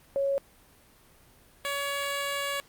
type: tone pair in turn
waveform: sine / 10% pulse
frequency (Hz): 553 / 563.3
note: C#5 / C#5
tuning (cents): -4 / +28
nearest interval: unison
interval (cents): 32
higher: second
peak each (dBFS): -24 / -21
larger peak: second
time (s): 0.16-0.38 / 1.65-2.6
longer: second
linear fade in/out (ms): 0
effects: pink hiss -58 dBFS RMS until 2.68 s + Opus 32 kbps